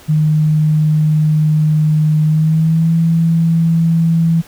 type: tone with pitch glide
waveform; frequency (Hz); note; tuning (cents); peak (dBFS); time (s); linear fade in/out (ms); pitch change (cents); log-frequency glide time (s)
sine; 153.9 to 164.95; D#3 to E3; -19 to +1; -9; 0.08-4.42; 20; +120; 2.24-2.94
effects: pink hiss -41 dBFS RMS until 4.47 s